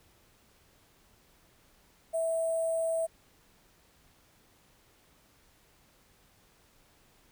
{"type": "tone with sample-and-hold", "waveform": "sine", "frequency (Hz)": 656, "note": "E5", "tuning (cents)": -9, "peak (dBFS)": -27, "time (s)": [2.13, 3.07], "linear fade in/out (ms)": 20, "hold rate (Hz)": 8820, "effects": ["pink hiss -64 dBFS RMS until 7.31 s"]}